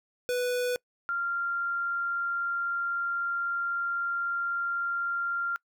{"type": "tone pair in turn", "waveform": ["square", "sine"], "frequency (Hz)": [493.9, 1388.1], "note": ["B4", "F6"], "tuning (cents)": [0, -11], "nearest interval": "octave + tritone", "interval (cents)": 1789, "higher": "second", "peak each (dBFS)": [-27, -27], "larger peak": "neither", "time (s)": [[0.29, 0.76], [1.09, 5.56]], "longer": "second", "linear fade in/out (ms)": 0, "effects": ["noise-tail reverb RT60 0.1 s tail -25 dB re dry"]}